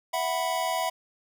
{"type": "chord", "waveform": "square", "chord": "E suspended second", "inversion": "none", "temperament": "equal", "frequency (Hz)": [659.3, 740, 987.8], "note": ["E5", "F#5", "B5"], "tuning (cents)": [0, 0, 0], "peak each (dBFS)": -31, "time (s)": [0.13, 0.9], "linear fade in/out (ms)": 10, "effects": []}